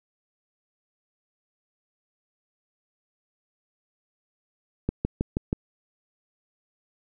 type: click train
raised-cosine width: 3 ms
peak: -11 dBFS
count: 5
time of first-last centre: 4.89-5.529 s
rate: 6.26 Hz
effects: none